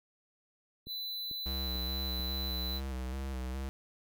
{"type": "tone", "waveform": "square", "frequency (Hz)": 3999, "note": "B7", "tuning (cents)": 21, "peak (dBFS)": -37, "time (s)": [0.86, 2.81], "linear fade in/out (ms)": 50}
{"type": "click train", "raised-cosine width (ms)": 3, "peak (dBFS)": -36, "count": 4, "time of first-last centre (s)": [0.87, 2.197], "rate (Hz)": 2.26}
{"type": "tone with vibrato", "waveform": "square", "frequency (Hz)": 65.41, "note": "C2", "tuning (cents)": 0, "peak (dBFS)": -36, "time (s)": [1.46, 3.69], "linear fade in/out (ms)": 0, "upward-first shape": "square", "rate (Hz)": 2.4, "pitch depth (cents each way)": 40}
{"effects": []}